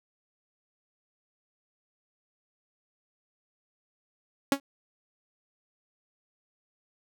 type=tone with exponential decay; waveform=sawtooth; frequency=277.2 Hz; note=C#4; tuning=in tune; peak=-14 dBFS; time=4.52-4.6 s; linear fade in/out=2 ms; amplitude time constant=17 ms; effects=none